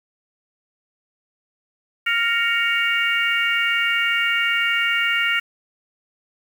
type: harmonic tone with a mistuned harmonic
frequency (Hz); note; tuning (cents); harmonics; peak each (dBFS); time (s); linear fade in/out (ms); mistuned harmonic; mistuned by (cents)
466.2; A#4; 0; 3 / 4 / 5 / 6; -23 / -23 / -23 / -23; 2.06-5.4; 10; 5; -71
effects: 7-bit